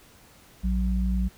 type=tone pair together; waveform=sine; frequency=58.3 / 186.1 Hz; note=A#1 / F#3; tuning=+1 / +10 cents; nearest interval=octave + minor sixth; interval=2009 cents; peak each=-23 / -27 dBFS; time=0.63-1.29 s; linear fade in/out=20 ms; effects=pink hiss -54 dBFS RMS until 1.37 s